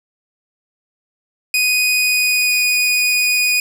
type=tone with pitch glide; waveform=sawtooth; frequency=2489 to 2473 Hz; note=D#7 to D#7; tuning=0 to -11 cents; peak=-10 dBFS; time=1.54-3.6 s; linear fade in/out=2 ms; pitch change=-11 cents; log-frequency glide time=1.91-2.67 s; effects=none